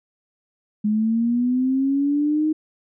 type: linear sweep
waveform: sine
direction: up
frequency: 208.5 to 313.1 Hz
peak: -17 dBFS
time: 0.84-2.53 s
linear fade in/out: 10 ms
effects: none